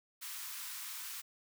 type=high-pass noise; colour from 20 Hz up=white; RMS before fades=-44 dBFS; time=0.21-1.22 s; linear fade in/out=20 ms; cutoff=950 Hz; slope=48 dB/octave; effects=none